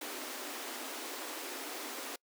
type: high-pass noise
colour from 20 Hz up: pink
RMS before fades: -42 dBFS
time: 0.01-2.16 s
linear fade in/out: 5 ms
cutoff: 250 Hz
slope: 96 dB/octave
effects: noise-tail reverb RT60 0.1 s tail -26 dB re dry